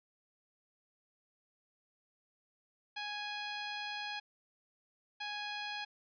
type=tone bursts at uneven times; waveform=10% pulse; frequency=830.6 Hz; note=G#5; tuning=in tune; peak=-30 dBFS; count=2; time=2.96-4.2 / 5.2-5.85 s; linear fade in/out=10 ms; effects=resampled to 11025 Hz